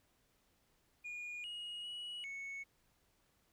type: tone with pitch steps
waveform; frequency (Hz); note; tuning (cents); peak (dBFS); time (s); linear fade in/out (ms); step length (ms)
sine; 2437 / 2883 / 2925 / 2210; D#7 / F#7 / F#7 / C#7; -37 / -46 / -21 / -6; -40; 1.04-2.64; 20; 400
effects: tanh soft clip ceiling -42 dBFS + pink hiss -75 dBFS RMS until 3.52 s